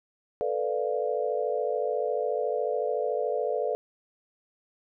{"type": "chord", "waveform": "sine", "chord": "B half-diminished seventh", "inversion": "third", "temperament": "equal", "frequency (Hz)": [440, 493.9, 587.3, 698.5], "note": ["A4", "B4", "D5", "F5"], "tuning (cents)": [0, 0, 0, 0], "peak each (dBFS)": [-30, -30, -31, -34], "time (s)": [0.41, 3.75], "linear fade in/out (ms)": 0, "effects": []}